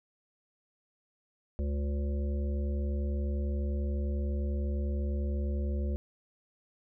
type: harmonic tone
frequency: 71.4 Hz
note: D2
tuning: 48 cents flat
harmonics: 1 / 3 / 5 / 7 / 8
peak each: -29 / -39 / -43 / -46 / -47 dBFS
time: 1.59-5.96 s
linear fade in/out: 0 ms
effects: none